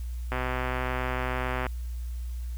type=click train; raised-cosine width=0.5 ms; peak=-15 dBFS; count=172; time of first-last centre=0.32-1.666 s; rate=127 Hz; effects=added 60 Hz sine -31 dBFS peak until 2.57 s + white hiss -56 dBFS RMS until 2.57 s